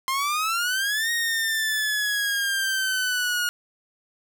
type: exponential two-way sweep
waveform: sawtooth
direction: up then down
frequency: 1046.5 to 1873 to 1433 Hz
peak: -19 dBFS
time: 0.08-3.49 s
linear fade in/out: 0 ms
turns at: 1.11 s
effects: none